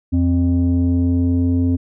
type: tone pair together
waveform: sine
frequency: 87.31 / 261.6 Hz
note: F2 / C4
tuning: 0 / 0 cents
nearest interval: octave + perfect fifth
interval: 1900 cents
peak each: -14 dBFS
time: 0.12-1.77 s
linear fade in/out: 20 ms
effects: tanh soft clip ceiling -10 dBFS